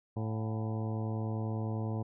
harmonic tone with a mistuned harmonic, 110 Hz, A2, in tune, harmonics 1 / 2 / 3 / 4 / 5 / 6 / 7 / 8 / 9, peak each -33 / -39 / -43 / -45 / -47 / -49 / -50 / -51 / -52 dBFS, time 0.16-2.03 s, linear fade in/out 10 ms, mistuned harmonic 6, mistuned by +95 cents, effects none

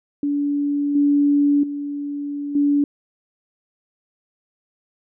sine tone with level steps, 287.4 Hz, D4, 37 cents flat, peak -18 / -13 / -24 / -14 dBFS, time 0.23-2.84 s, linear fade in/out 2 ms, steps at 0.95 / 1.63 / 2.55 s, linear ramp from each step 5 ms, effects none

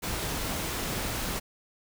pink noise, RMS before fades -32 dBFS, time 0.02-1.4 s, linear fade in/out 20 ms, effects none

